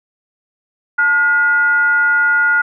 sine tone with frequency modulation, 1430 Hz, F6, 41 cents sharp, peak -10 dBFS, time 0.98-2.62 s, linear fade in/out 10 ms, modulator 552 Hz, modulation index 0.37, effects none

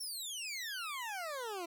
20% pulse exponential sweep, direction down, 5588 to 329.6 Hz, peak -34 dBFS, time 0-1.66 s, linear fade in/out 10 ms, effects none

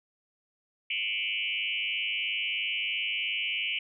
sine tone with frequency modulation, 2637 Hz, E7, in tune, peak -28 dBFS, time 0.9-3.79 s, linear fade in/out 5 ms, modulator 103 Hz, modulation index 4.1, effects none

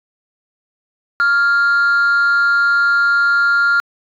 sine tone with frequency modulation, 1399 Hz, F6, 3 cents sharp, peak -8 dBFS, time 1.2-3.8 s, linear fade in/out 0 ms, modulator 268 Hz, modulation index 0.27, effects tanh soft clip ceiling -10 dBFS

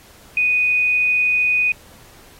sine tone, 2484 Hz, D#7, 3 cents flat, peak -14 dBFS, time 0.37-1.72 s, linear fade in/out 2 ms, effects pink hiss -47 dBFS RMS until 2.39 s + AAC 48 kbps

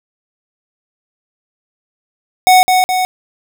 square tone with echo, 740 Hz, F#5, in tune, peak -5 dBFS, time 2.47-2.63 s, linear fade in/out 0 ms, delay 210 ms, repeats 2, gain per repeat -4 dB, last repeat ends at 3.05 s, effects none

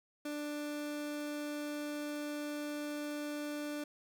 30% pulse tone, 295.1 Hz, D4, 8 cents sharp, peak -35 dBFS, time 0.25-3.84 s, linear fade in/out 5 ms, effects none

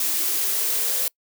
blue noise with high-pass filter sweep, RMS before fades -23 dBFS, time 0-1.08 s, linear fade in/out 2 ms, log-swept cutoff 280 to 510 Hz, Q 6, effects noise-tail reverb RT60 0.1 s tail -26 dB re dry

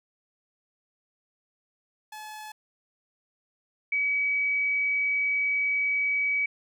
sawtooth / sine tone pair in turn, 857 / 2275 Hz, A5 / C#7, -46 / +44 cents, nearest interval octave + perfect fourth, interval 1690 cents, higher second, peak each -35 / -23 dBFS, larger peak second, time 2.12-2.52 / 3.92-6.46 s, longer second, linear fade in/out 5 ms, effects none

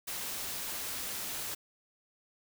white noise, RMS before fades -38 dBFS, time 0.07-1.55 s, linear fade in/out 10 ms, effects none

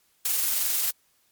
blue noise with amplitude modulation, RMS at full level -24 dBFS, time 0.25-0.91 s, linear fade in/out 5 ms, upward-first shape sine, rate 22.5 Hz, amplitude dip 25%, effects white hiss -66 dBFS RMS until 1.31 s + MP3 96 kbps

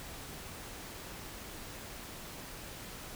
silence, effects pink hiss -46 dBFS RMS until 3.15 s

